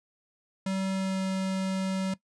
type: tone with pitch glide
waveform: square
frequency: 191.5 to 190.29 Hz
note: G3 to F#3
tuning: -40 to +49 cents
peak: -28 dBFS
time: 0.66-2.14 s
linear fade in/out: 5 ms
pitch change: -11 cents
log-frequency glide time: 0.93-1.2 s
effects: noise-tail reverb RT60 0.1 s tail -18 dB re dry + resampled to 22050 Hz